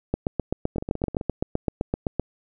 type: two click trains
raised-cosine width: 2 ms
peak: -17 / -9 dBFS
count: 8 / 17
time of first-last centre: 0.76-1.212 / 0.14-2.197 s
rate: 15.5 / 7.78 Hz
effects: none